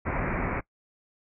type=low-pass noise; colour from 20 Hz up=pink; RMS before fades=-29 dBFS; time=0.05-0.61 s; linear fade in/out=20 ms; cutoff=2400 Hz; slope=96 dB/octave; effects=noise-tail reverb RT60 0.1 s tail -21 dB re dry